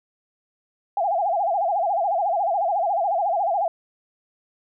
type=tone with vibrato; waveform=sine; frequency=740 Hz; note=F#5; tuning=in tune; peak=-19 dBFS; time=0.97-3.68 s; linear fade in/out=2 ms; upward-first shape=sine; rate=14 Hz; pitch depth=200 cents each way; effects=none